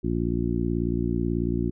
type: harmonic tone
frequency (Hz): 58.27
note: A#1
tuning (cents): 0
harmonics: 1 / 2 / 3 / 4 / 5 / 6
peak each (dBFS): -30 / -30 / -30 / -30 / -30 / -30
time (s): 0.03-1.71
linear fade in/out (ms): 20
effects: none